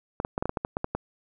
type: clicks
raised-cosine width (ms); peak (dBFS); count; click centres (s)
1; -13; 11; 0.201 / 0.249 / 0.379 / 0.425 / 0.456 / 0.494 / 0.572 / 0.649 / 0.769 / 0.844 / 0.95
effects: none